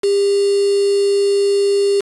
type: tone with quantisation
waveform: sine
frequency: 400.2 Hz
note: G4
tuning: 36 cents sharp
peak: -12 dBFS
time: 0.03-2.01 s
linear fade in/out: 10 ms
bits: 4
effects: resampled to 24000 Hz